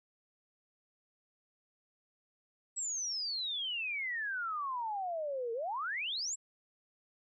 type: exponential two-way sweep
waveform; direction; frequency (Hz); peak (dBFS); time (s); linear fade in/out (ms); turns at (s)
sine; down then up; 7902 to 448.6 to 7902; -34; 2.76-6.36; 20; 5.53
effects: none